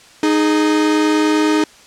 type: tone pair together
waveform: 45% pulse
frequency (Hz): 308.9 / 418.6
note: D#4 / G#4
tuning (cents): -12 / +14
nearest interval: perfect fourth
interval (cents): 526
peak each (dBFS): -13 / -19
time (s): 0.23-1.64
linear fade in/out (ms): 2
effects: white hiss -44 dBFS RMS until 1.86 s + low-pass 7000 Hz 12 dB/octave